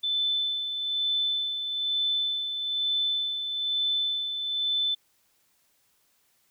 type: tone with tremolo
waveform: sine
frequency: 3519 Hz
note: A7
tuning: in tune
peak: -23 dBFS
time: 0.03-4.95 s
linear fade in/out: 10 ms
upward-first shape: sine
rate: 1.1 Hz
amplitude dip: 50%
effects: white hiss -68 dBFS RMS until 6.5 s